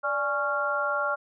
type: harmonic tone with a mistuned harmonic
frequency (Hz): 277.2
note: C#4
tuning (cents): 0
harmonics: 2 / 3 / 4 / 5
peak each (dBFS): -30 / -34 / -32 / -27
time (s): 0.03-1.16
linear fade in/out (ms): 20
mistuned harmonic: 2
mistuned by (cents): +96
effects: none